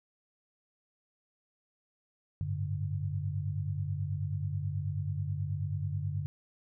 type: tone cluster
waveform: sine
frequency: 95.5 / 104.8 / 144.9 Hz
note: G2 / G#2 / D3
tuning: -45 / +16 / -23 cents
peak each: -34 / -38 / -35 dBFS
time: 2.41-6.26 s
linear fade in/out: 0 ms
effects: none